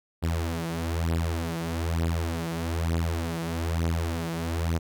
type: beating tone pair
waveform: sawtooth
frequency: 82.41 / 83.51 Hz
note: E2 / E2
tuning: 0 / +23 cents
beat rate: 1.1 Hz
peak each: -25 dBFS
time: 0.22-4.79 s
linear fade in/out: 20 ms
effects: none